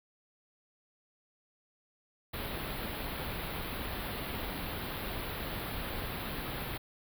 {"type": "band-stop noise", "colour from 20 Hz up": "pink", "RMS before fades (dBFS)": -38, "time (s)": [2.33, 6.78], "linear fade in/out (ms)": 10, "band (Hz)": [4300, 11000], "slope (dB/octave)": 48, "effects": []}